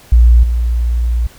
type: tone with level steps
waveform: sine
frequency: 58.9 Hz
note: A#1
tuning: 19 cents sharp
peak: -3 / -11 dBFS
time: 0.12-1.27 s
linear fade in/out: 5 ms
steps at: 0.43 s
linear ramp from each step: 5 ms
effects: pink hiss -42 dBFS RMS until 1.38 s